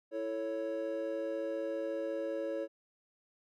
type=chord; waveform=triangle; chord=A major; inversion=second; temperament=equal; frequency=329.6 / 440 / 554.4 Hz; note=E4 / A4 / C#5; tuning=0 / 0 / 0 cents; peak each=-38 / -39 / -34 dBFS; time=0.11-2.68 s; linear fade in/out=50 ms; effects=none